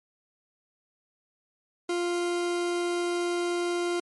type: tone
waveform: 40% pulse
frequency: 349.2 Hz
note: F4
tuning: in tune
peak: -25 dBFS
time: 1.89-4 s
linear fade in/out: 5 ms
effects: MP3 48 kbps